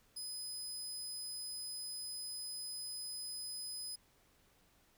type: tone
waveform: 25% pulse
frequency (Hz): 5020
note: D#8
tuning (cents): +15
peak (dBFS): -37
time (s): 0.16-3.96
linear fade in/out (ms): 10
effects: pink hiss -70 dBFS RMS until 4.97 s